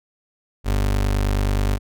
30% pulse tone, 49.49 Hz, G1, 17 cents sharp, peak -15 dBFS, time 0.64-1.79 s, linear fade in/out 50 ms, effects none

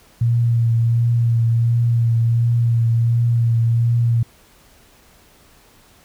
sine tone with vibrato, 116.8 Hz, A#2, 4 cents sharp, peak -13 dBFS, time 0.21-4.23 s, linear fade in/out 5 ms, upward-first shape triangle, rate 1.4 Hz, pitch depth 26 cents each way, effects pink hiss -51 dBFS RMS until 6.04 s

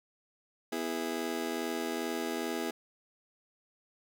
30% pulse chord, E major, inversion second, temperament just, 247.2 / 329.6 / 412 Hz, B3 / E4 / G#4, +2 / 0 / -14 cents, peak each -35 / -34 / -35 dBFS, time 0.72-2.71 s, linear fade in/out 5 ms, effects 11-bit

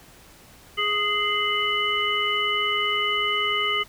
harmonic tone with a mistuned harmonic, 415.3 Hz, G#4, in tune, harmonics 1 / 3 / 5 / 7, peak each -32 / -26 / -26 / -25 dBFS, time 0.77-3.84 s, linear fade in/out 20 ms, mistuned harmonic 7, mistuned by +40 cents, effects pink hiss -50 dBFS RMS until 3.88 s

